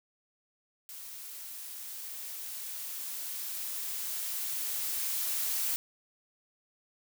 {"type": "noise with level ramp", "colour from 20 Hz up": "blue", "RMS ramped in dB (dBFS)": [-45, -31], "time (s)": [0.89, 5.76], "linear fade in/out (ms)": 0, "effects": []}